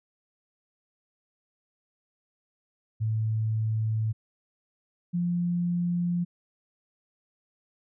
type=tone pair in turn; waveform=sine; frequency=110 / 174.61 Hz; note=A2 / F3; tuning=0 / 0 cents; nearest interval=minor sixth; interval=800 cents; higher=second; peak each=-24 dBFS; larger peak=neither; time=3-4.13 / 5.13-6.25 s; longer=first; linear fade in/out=20 ms; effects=none